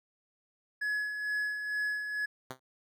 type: tone with tremolo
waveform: triangle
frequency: 1693 Hz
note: G#6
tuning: 33 cents sharp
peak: -27 dBFS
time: 0.81-2.26 s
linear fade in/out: 10 ms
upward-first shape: sine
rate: 2.2 Hz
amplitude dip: 50%
type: tone with exponential decay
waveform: 5% pulse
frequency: 130 Hz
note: C3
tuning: 11 cents flat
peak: -25 dBFS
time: 2.5-2.6 s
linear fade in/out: 5 ms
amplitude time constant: 20 ms
effects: none